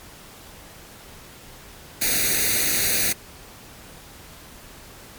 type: noise with comb filter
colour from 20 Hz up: white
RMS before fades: -21 dBFS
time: 2.01-3.13 s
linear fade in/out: 10 ms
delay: 0.47 ms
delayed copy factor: +0.8
effects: pink hiss -44 dBFS RMS until 5.18 s + MP3 96 kbps